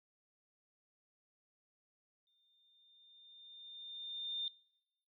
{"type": "tone with exponential growth", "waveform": "sine", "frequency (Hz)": 3614, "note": "A7", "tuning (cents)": 46, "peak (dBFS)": -36, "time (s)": [2.27, 4.48], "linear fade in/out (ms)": 1, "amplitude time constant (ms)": 480, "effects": ["noise-tail reverb RT60 0.8 s tail -22 dB re dry"]}